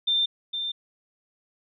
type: tone with echo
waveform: sine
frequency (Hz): 3586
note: A7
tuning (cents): +32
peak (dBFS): -20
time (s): 0.07-0.26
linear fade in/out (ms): 10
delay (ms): 460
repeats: 1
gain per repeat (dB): -7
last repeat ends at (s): 0.72
effects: none